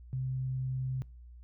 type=tone; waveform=sine; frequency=130.2 Hz; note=C3; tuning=8 cents flat; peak=-31 dBFS; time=0.13-1.02 s; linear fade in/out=0 ms; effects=noise-tail reverb RT60 0.4 s tail -25 dB re dry + added 60 Hz sine -48 dBFS peak until 1.43 s